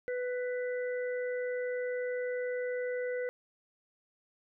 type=harmonic tone; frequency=496.5 Hz; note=B4; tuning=9 cents sharp; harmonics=1 / 3 / 4; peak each=-32 / -44 / -44 dBFS; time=0.08-3.29 s; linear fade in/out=0 ms; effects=none